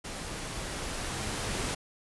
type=noise with level ramp; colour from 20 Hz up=pink; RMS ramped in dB=-39 to -32 dBFS; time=0.04-1.75 s; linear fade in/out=10 ms; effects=resampled to 24000 Hz